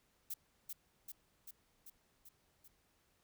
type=noise with echo; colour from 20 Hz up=violet; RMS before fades=-42 dBFS; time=0.3-0.34 s; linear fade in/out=5 ms; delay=390 ms; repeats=6; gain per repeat=-3 dB; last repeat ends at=2.68 s; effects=pink hiss -75 dBFS RMS until 3.23 s